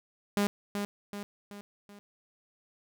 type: tone with echo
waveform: sawtooth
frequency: 203.4 Hz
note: G#3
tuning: 36 cents flat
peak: -21 dBFS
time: 0.37-0.47 s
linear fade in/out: 0 ms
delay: 380 ms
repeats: 4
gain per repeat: -6 dB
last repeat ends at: 1.99 s
effects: none